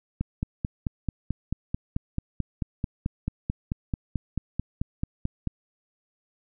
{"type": "click train", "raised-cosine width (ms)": 5, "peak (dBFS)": -14, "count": 25, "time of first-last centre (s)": [0.21, 5.473], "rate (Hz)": 4.56, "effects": []}